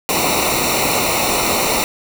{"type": "noise with comb filter", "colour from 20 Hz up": "pink", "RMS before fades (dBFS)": -17, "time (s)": [0.09, 1.84], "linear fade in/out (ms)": 0, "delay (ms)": 0.61, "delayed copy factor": -0.85, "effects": []}